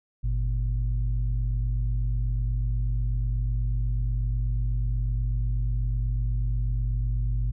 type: tone pair together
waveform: sine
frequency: 49.44 / 117.6 Hz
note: G1 / A#2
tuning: +15 / +16 cents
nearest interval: octave + minor third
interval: 1501 cents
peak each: -23 / -27 dBFS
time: 0.23-7.52 s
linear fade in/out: 20 ms
effects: tanh soft clip ceiling -18 dBFS